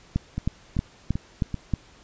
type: two click trains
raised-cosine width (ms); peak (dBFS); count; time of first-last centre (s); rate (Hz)
5; -10 / -15; 6 / 4; 0.16-1.737 / 0.38-1.543; 3.17 / 2.58
effects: pink hiss -53 dBFS RMS until 2.03 s + resampled to 16000 Hz